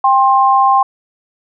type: tone pair together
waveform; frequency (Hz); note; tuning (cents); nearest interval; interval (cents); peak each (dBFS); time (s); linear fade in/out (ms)
sine; 794 / 1058.5; G5 / C6; +22 / +20; perfect fourth; 498; -10; 0.04-0.83; 5
effects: none